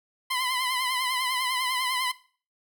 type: tone with vibrato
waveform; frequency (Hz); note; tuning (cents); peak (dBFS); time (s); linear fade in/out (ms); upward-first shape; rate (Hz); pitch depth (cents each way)
15% pulse; 1020; C6; -44; -19; 0.3-2.12; 10; triangle; 10; 71
effects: noise-tail reverb RT60 0.4 s tail -18 dB re dry